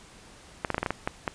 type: clicks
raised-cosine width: 0.5 ms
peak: -11 dBFS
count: 9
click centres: 0.648 / 0.703 / 0.745 / 0.781 / 0.83 / 0.862 / 0.906 / 1.075 / 1.278 s
effects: pink hiss -51 dBFS RMS until 1.34 s + resampled to 22050 Hz